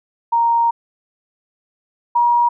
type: tone pair in turn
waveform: sine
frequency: 932.3 / 953.5 Hz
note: A#5 / A#5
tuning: 0 / +39 cents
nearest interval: unison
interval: 39 cents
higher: second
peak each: -12 / -11 dBFS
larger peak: second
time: 0.32-0.71 / 2.15-2.49 s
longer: first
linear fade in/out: 10 ms
effects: none